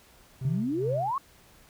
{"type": "tone with tremolo", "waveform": "triangle", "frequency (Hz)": 130.81, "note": "C3", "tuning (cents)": 0, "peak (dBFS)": -27, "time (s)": [0.41, 1.11], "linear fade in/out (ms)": 5, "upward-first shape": "sine", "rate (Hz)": 2.5, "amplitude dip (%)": 80}
{"type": "exponential sweep", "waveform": "sine", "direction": "up", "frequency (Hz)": [134.4, 1142], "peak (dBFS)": -26, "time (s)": [0.45, 1.18], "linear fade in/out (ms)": 2}
{"effects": ["pink hiss -57 dBFS RMS until 1.69 s"]}